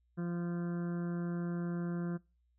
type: harmonic tone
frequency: 173 Hz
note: F3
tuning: 16 cents flat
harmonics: 1 / 2 / 3 / 4 / 6 / 7 / 8 / 9 / 10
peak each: -34 / -42 / -52 / -54 / -57 / -58 / -55 / -56 / -64 dBFS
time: 0.17-2.18 s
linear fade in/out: 20 ms
effects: noise-tail reverb RT60 0.3 s tail -24 dB re dry + added 60 Hz sine -70 dBFS peak until 2.58 s